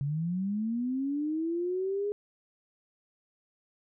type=linear sweep; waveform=sine; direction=up; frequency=136.1 to 416.5 Hz; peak=-28 dBFS; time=0.01-2.12 s; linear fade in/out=0 ms; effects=none